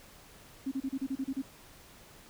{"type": "tone bursts", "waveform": "sine", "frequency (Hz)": 267.9, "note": "C4", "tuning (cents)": 41, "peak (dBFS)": -30, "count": 9, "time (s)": [0.66, 1.42], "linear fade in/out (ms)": 10, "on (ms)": 56, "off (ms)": 32, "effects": ["pink hiss -55 dBFS RMS until 2.29 s"]}